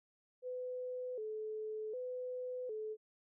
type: tone with vibrato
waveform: sine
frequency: 466.2 Hz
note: A#4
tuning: in tune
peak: -39 dBFS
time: 0.42-2.97 s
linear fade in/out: 50 ms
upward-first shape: square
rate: 0.66 Hz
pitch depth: 130 cents each way
effects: none